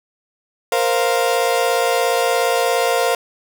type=chord; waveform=35% pulse; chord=Bb suspended second; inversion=none; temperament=equal; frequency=466.2 / 523.3 / 698.5 Hz; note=Bb4 / C5 / F5; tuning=0 / 0 / 0 cents; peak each=-18 dBFS; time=0.72-3.15 s; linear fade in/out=2 ms; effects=none